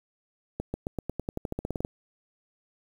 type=accelerating click train; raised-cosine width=2 ms; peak=-17 dBFS; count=16; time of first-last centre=0.6-1.849 s; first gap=140 ms; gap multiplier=0.92; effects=8-bit